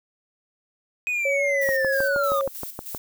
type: linear sweep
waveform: triangle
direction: down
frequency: 2515 to 1183 Hz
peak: -21 dBFS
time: 1.07-2.41 s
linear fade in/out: 0 ms
type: tone with vibrato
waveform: sine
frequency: 549 Hz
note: C#5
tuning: 17 cents flat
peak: -22 dBFS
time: 1.25-2.48 s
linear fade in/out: 5 ms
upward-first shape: triangle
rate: 1.3 Hz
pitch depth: 60 cents each way
type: noise with tremolo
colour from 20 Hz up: violet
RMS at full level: -35 dBFS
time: 1.61-2.98 s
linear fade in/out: 5 ms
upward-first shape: square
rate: 3.2 Hz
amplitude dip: 60%
type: click train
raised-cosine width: 1 ms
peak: -17 dBFS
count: 9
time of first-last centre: 1.69-2.948 s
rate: 6.36 Hz
effects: none